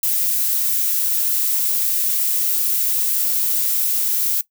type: noise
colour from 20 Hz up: violet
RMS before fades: -19 dBFS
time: 0.03-4.41 s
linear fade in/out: 2 ms
effects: noise-tail reverb RT60 0.1 s tail -18 dB re dry